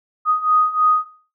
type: beating tone pair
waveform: sine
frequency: 1244 / 1247.2 Hz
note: D#6 / D#6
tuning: -1 / +4 cents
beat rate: 3.2 Hz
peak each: -19 / -15 dBFS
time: 0.25-1.06 s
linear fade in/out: 50 ms
effects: noise-tail reverb RT60 0.4 s tail -18 dB re dry